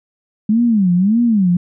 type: tone with vibrato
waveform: sine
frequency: 205 Hz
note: G#3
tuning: 22 cents flat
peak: -10 dBFS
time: 0.49-1.57 s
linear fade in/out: 5 ms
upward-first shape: sine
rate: 1.7 Hz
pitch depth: 270 cents each way
effects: none